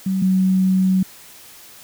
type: tone pair in turn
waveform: sine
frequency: 190.3 / 187.79 Hz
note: F#3 / F#3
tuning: +49 / +26 cents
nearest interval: unison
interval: 23 cents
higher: first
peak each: -17 / -13 dBFS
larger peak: second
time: 0.06-0.22 / 0.22-1.03 s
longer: second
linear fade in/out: 5 ms
effects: white hiss -43 dBFS RMS until 1.83 s